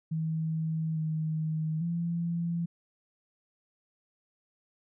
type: tone with pitch steps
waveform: sine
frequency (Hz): 159.9 / 157.3 / 169.7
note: D#3 / D#3 / F3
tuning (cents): +48 / +19 / -49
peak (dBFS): -28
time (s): 0.11-2.66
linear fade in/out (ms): 10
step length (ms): 850
effects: none